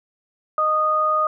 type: tone pair together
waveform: sine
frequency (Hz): 618 / 1236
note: D#5 / D#6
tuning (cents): -12 / -12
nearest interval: octave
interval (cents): 1200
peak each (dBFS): -24 / -17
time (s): 0.58-1.27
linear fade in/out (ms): 2
effects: none